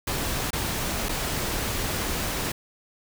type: noise with dropouts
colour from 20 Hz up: pink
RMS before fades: -28 dBFS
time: 0.07-2.52 s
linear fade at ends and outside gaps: 5 ms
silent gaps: 0.506-0.53 / 1.087-1.091 s
effects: none